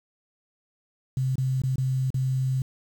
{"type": "tone with dropouts", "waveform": "sine", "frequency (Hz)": 130.81, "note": "C3", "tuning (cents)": 0, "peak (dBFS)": -22, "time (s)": [1.17, 2.62], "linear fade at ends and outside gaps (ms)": 2, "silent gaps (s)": [[1.356, 1.381], [1.618, 1.636], [1.758, 1.781], [2.104, 2.143]], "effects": ["8-bit"]}